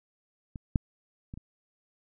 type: clicks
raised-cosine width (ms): 5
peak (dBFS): -26 / -11 / -27 / -30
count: 4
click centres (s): 0.558 / 0.758 / 1.339 / 1.375
effects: none